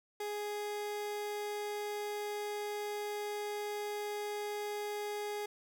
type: tone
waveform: 30% pulse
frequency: 415.3 Hz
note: G#4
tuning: in tune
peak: -34 dBFS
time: 0.2-5.46 s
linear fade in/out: 5 ms
effects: none